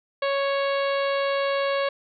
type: harmonic tone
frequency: 554.4 Hz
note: C#5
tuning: in tune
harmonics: 1 / 2 / 3 / 4 / 5 / 6 / 7 / 8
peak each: -23 / -29 / -33 / -35 / -37 / -39 / -40 / -41 dBFS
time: 0.22-1.89 s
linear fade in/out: 5 ms
effects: none